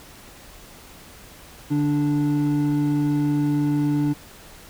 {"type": "tone pair together", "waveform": "triangle", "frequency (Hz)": [146.45, 292.9], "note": ["D3", "D4"], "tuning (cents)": [-5, -5], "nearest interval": "octave", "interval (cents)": 1200, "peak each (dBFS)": [-21, -18], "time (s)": [1.7, 4.14], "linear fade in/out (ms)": 20, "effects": ["pink hiss -45 dBFS RMS until 4.69 s"]}